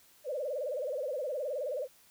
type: tone with vibrato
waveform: sine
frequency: 551 Hz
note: C#5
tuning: 11 cents flat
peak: -32 dBFS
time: 0.24-1.88 s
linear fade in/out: 50 ms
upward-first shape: sine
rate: 19 Hz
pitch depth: 190 cents each way
effects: white hiss -62 dBFS RMS until 2.1 s